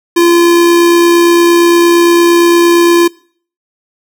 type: tone with amplitude modulation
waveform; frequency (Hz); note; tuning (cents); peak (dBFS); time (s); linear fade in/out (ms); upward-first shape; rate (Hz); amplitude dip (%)
square; 343.2; F4; -30; -4; 0.16-3.08; 10; sine; 68.7; 25
effects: noise-tail reverb RT60 0.5 s tail -23 dB re dry